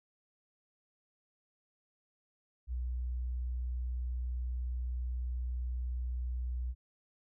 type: tone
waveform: sine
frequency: 61.6 Hz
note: B1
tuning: 4 cents flat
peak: -33 dBFS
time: 2.67-6.75 s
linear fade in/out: 50 ms
effects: none